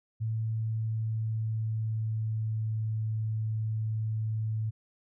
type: tone with pitch glide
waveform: sine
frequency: 111.2 to 109.67 Hz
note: A2 to A2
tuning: +19 to -5 cents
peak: -28 dBFS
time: 0.2-4.71 s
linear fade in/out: 20 ms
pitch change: -24 cents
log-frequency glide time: 0.42-2.89 s
effects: none